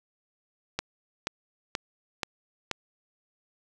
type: click train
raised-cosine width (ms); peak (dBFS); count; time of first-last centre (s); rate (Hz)
0.2; -11; 5; 0.79-2.713; 2.08
effects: none